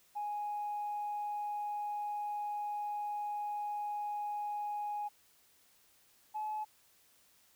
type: tone pair in turn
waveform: sine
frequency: 830.6 / 855.4 Hz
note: G#5 / A5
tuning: 0 / -49 cents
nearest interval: minor second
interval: 51 cents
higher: second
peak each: -34 / -34 dBFS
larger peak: neither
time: 0.15-5.09 / 6.34-6.65 s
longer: first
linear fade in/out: 20 ms
effects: tanh soft clip ceiling -31 dBFS + white hiss -67 dBFS RMS until 7.55 s